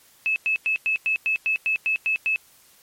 sine tone bursts, 2600 Hz, E7, 24 cents flat, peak -19 dBFS, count 11, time 0.26-2.36 s, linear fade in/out 0 ms, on 100 ms, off 100 ms, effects white hiss -55 dBFS RMS until 2.82 s + MP3 64 kbps

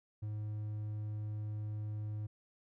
triangle tone, 106.1 Hz, G#2, 38 cents sharp, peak -35 dBFS, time 0.22-2.27 s, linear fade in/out 10 ms, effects none

